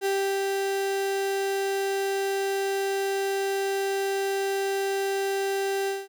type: tone with ADSR envelope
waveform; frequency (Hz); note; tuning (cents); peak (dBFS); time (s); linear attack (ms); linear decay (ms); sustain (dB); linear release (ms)
35% pulse; 392; G4; 0; -21; 0.01-6.08; 44; 350; -2; 200
effects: none